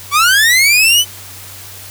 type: linear sweep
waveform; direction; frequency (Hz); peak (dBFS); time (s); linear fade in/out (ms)
sawtooth; up; 1108.7 to 3050; -4; 0.11-1.05; 50
effects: added 96 Hz sine -38 dBFS peak until 1.9 s + white hiss -33 dBFS RMS until 1.9 s